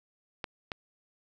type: clicks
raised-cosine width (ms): 0.3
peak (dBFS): -18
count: 2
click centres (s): 0.442 / 0.718
effects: none